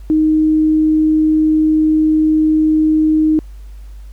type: tone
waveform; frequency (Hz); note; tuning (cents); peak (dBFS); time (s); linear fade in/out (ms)
sine; 311.1; D#4; 0; -9; 0.1-3.39; 0
effects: added 50 Hz sine -30 dBFS peak until 4.12 s + pink hiss -53 dBFS RMS until 4.12 s